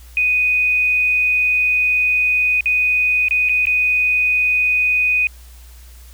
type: tone with dropouts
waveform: sine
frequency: 2489 Hz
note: D#7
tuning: in tune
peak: -13 dBFS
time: 0.17-5.27 s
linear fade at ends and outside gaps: 1 ms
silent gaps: 2.608-2.658 / 3.284-3.309 / 3.488-3.494 / 3.655-3.669 s
effects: added 60 Hz sine -38 dBFS peak until 6.13 s + white hiss -48 dBFS RMS until 6.13 s